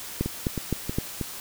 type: two click trains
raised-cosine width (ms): 3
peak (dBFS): -11 / -15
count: 4 / 4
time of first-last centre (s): 0.21-0.985 / 0.26-1.212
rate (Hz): 3.87 / 3.15
effects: white hiss -38 dBFS RMS until 1.4 s